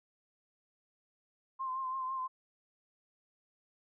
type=tone with vibrato; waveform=sine; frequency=1046.5 Hz; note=C6; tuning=in tune; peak=-34 dBFS; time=1.59-2.28 s; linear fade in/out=20 ms; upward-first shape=triangle; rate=6 Hz; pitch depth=44 cents each way; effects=none